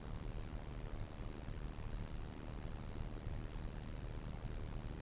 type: noise with amplitude modulation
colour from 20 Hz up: brown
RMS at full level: -41 dBFS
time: 0-5.01 s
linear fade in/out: 5 ms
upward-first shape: sine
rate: 76.2 Hz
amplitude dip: 95%
effects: resampled to 8000 Hz